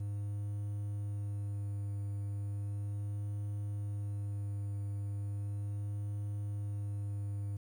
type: tone with vibrato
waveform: triangle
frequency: 101.8 Hz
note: G#2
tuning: 34 cents flat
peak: -33 dBFS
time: 0-7.57 s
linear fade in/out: 5 ms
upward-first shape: sine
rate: 0.36 Hz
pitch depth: 12 cents each way
effects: 11-bit